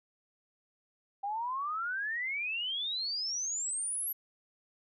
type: exponential sweep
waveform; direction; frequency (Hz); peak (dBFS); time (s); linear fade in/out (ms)
sine; up; 784 to 11910; -32; 1.23-4.13; 10
effects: none